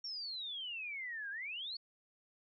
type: exponential two-way sweep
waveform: sine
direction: down then up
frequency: 5588 to 1568 to 4523 Hz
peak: -40 dBFS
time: 0.04-1.77 s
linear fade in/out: 5 ms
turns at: 1.3 s
effects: none